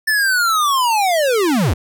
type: linear sweep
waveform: square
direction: down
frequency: 1777 to 58.8 Hz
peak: -14 dBFS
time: 0.07-1.74 s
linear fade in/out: 10 ms
effects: none